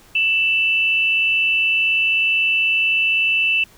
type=tone pair together; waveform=sine; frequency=2659 / 2960 Hz; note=E7 / F#7; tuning=+14 / 0 cents; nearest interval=major second; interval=186 cents; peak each=-15 / -24 dBFS; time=0.15-3.64 s; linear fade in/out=5 ms; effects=pink hiss -49 dBFS RMS until 3.77 s